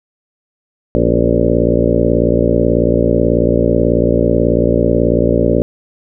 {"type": "harmonic tone with a mistuned harmonic", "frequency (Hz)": 58.27, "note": "A#1", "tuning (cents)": 0, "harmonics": [1, 2, 3, 4, 5, 6, 7, 8, 9, 10], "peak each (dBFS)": [-19, -19, -19, -19, -19, -19, -19, -19, -19, -19], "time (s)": [0.95, 5.62], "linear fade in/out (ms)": 0, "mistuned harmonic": 5, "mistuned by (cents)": -67, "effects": []}